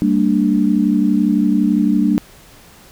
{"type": "chord", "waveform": "sine", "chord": "G minor", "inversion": "none", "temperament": "equal with one note detuned", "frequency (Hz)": [196, 227.9, 293.7], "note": ["G3", "Bb3", "D4"], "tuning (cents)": [0, -39, 0], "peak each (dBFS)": -16, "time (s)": [0.02, 2.18], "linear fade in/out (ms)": 0, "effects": ["pink hiss -44 dBFS RMS until 2.91 s"]}